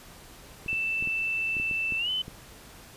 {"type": "clicks", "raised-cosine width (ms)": 3, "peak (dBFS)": -27, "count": 9, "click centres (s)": [0.662, 0.73, 1.025, 1.074, 1.568, 1.599, 1.712, 1.923, 2.281]}
{"type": "tone with pitch glide", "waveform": "sine", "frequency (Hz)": [2656, 3033], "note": ["E7", "F#7"], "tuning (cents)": [12, 42], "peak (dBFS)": -26, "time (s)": [0.68, 2.22], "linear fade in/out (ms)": 5, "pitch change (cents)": 230, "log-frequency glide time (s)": [1.98, 2.1]}
{"effects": ["pink hiss -49 dBFS RMS until 2.96 s", "resampled to 32000 Hz"]}